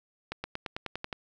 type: accelerating click train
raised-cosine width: 0.3 ms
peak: -18 dBFS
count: 9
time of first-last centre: 0.32-1.128 s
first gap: 120 ms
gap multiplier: 0.95
effects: none